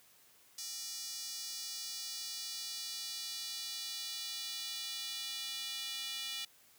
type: tone with high-pass filter sweep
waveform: square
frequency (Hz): 266.2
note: C4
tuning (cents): +30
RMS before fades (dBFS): -42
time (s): 0.58-6.45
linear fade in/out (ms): 5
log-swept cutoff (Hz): 5400 to 3300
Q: 2.4
effects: white hiss -64 dBFS RMS until 6.78 s + high-pass 60 Hz 12 dB/octave